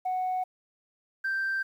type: tone pair in turn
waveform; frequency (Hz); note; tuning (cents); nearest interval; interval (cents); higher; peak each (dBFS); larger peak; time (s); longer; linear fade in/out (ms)
sine; 740 / 1568; F#5 / G6; 0 / 0; octave + minor second; 1300; second; -25; neither; 0.05-0.44 / 1.24-1.63; neither; 10
effects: tanh soft clip ceiling -24 dBFS + 10-bit